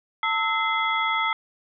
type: tone cluster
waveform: sine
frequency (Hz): 894 / 1303 / 2063 / 3354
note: A5 / E6 / C7 / G#7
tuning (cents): +27 / -20 / -25 / +16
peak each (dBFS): -27 / -25 / -26 / -31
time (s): 0.23-1.33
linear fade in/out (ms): 2
effects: none